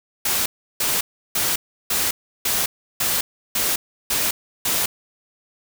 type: noise bursts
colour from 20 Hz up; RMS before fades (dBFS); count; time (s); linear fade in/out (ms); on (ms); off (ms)
white; -21; 9; 0.25-4.86; 5; 210; 340
effects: none